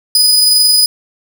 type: tone with amplitude modulation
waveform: sawtooth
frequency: 4978 Hz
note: D#8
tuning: in tune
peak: -3 dBFS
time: 0.15-0.86 s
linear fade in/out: 2 ms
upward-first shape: sine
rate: 22.2 Hz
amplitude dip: 25%
effects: 7-bit